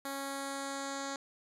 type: tone with low-pass filter sweep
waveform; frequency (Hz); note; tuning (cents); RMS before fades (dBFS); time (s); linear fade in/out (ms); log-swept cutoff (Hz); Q
10% pulse; 275.4; C#4; -11; -39; 0.05-1.16; 2; 12000 to 6700; 2.2
effects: none